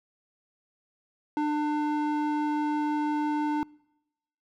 square tone with band-pass filter, 299 Hz, D4, 31 cents sharp, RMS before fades -27 dBFS, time 1.37-3.63 s, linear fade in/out 0 ms, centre 600 Hz, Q 7.2, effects noise-tail reverb RT60 0.9 s tail -26 dB re dry

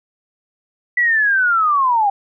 sine linear sweep, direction down, 1975.5 to 780 Hz, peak -12 dBFS, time 0.97-2.1 s, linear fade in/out 5 ms, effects none

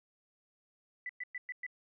sine tone bursts, 1987 Hz, B6, 10 cents sharp, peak -37 dBFS, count 5, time 1.06-1.665 s, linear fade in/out 2 ms, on 33 ms, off 110 ms, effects none

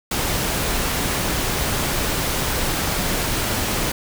pink noise, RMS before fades -22 dBFS, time 0.11-3.92 s, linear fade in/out 5 ms, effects none

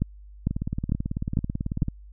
two click trains, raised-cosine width 5 ms, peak -10 / -15 dBFS, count 5 / 26, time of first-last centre 0.02-1.822 / 0.51-1.884 s, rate 2.22 / 18.2 Hz, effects added 50 Hz sine -43 dBFS peak until 2.12 s

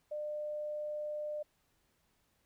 sine tone, 600 Hz, D5, 37 cents sharp, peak -36 dBFS, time 0.11-1.43 s, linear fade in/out 10 ms, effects pink hiss -75 dBFS RMS until 2.45 s

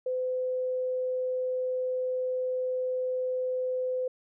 sine tone, 509 Hz, C5, 48 cents flat, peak -27 dBFS, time 0.06-4.08 s, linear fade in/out 5 ms, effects none

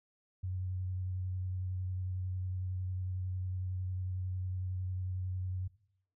sine tone with vibrato, 92.3 Hz, F#2, 4 cents flat, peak -34 dBFS, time 0.43-5.68 s, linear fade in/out 10 ms, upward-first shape triangle, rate 11 Hz, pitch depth 19 cents each way, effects noise-tail reverb RT60 0.7 s tail -19 dB re dry

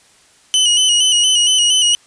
sawtooth tone with vibrato, 2961 Hz, F#7, 1 cent sharp, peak -7 dBFS, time 0.54-1.95 s, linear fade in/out 0 ms, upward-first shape square, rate 4.3 Hz, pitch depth 40 cents each way, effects white hiss -50 dBFS RMS until 2.06 s + resampled to 22050 Hz

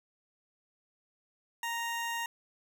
20% pulse tone, 932.3 Hz, A#5, in tune, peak -28 dBFS, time 1.63-2.26 s, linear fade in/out 2 ms, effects none

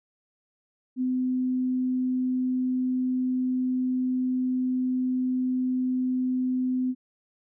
sine tone, 254.8 Hz, C4, 46 cents flat, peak -23 dBFS, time 0.96-6.95 s, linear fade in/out 50 ms, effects none

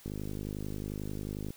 click train, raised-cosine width 3 ms, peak -25 dBFS, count 75, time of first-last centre 0.06-1.505 s, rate 51.2 Hz, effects white hiss -56 dBFS RMS until 1.56 s

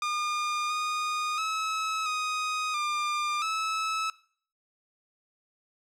sawtooth tone with pitch steps, 1212 / 1230 / 1292 / 1250 / 1199 / 1301 Hz, D#6 / D#6 / E6 / D#6 / D6 / E6, -46 / -20 / -35 / +8 / +36 / -23 cents, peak -24 dBFS, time 0.02-4.1 s, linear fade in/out 2 ms, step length 680 ms, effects noise-tail reverb RT60 0.5 s tail -19 dB re dry + low-pass 7000 Hz 12 dB/octave

